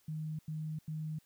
sine tone bursts, 155.56 Hz, D#3, in tune, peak -36 dBFS, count 3, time 0.08-1.188 s, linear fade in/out 5 ms, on 310 ms, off 89 ms, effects white hiss -70 dBFS RMS until 1.25 s

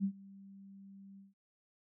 sine tone with ADSR envelope, 196 Hz, G3, in tune, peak -28 dBFS, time 0-1.34 s, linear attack 41 ms, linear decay 78 ms, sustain -23 dB, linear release 160 ms, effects none

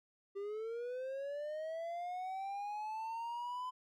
triangle linear sweep, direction up, 392 to 1016 Hz, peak -37 dBFS, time 0.35-3.71 s, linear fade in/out 20 ms, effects none

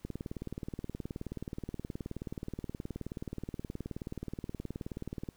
click train, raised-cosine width 3 ms, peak -25 dBFS, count 100, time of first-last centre 0.05-5.288 s, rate 18.9 Hz, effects pink hiss -66 dBFS RMS until 5.36 s

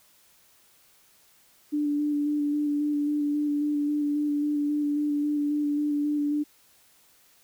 sine tone with vibrato, 293.7 Hz, D4, in tune, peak -23 dBFS, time 1.72-6.44 s, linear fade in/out 20 ms, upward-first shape square, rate 3.7 Hz, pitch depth 14 cents each way, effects white hiss -60 dBFS RMS until 7.43 s

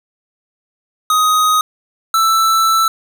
square tone pair in turn, 1253 / 1323.8 Hz, D#6 / E6, +12 / +7 cents, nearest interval minor second, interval 95 cents, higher second, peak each -11 dBFS, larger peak neither, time 1.1-1.61 / 2.14-2.88 s, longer second, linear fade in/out 2 ms, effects none

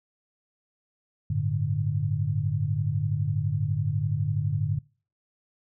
sine chord, G suspended second, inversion none, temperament equal, 98 / 110 / 146.83 Hz, G2 / A2 / D3, 0 / 0 / 0 cents, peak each -29 / -28 / -27 dBFS, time 1.3-4.79 s, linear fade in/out 5 ms, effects noise-tail reverb RT60 0.4 s tail -24 dB re dry

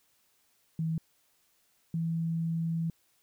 sine tone pair in turn, 161.5 / 164.8 Hz, E3 / E3, -35 / 0 cents, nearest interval unison, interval 35 cents, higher second, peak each -28 dBFS, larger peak neither, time 0.79-0.98 / 1.94-2.9 s, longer second, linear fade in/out 2 ms, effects white hiss -70 dBFS RMS until 3.22 s

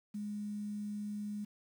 sine tone with quantisation, 207.7 Hz, G#3, in tune, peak -37 dBFS, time 0.14-1.45 s, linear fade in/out 10 ms, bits 10, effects none

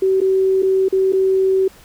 sine tone with dropouts, 381.3 Hz, G4, 48 cents flat, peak -12 dBFS, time 0.02-1.68 s, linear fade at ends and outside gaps 5 ms, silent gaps 0.205-0.214 / 0.623-0.629 / 0.885-0.925 / 1.124-1.132 s, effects pink hiss -46 dBFS RMS until 1.84 s

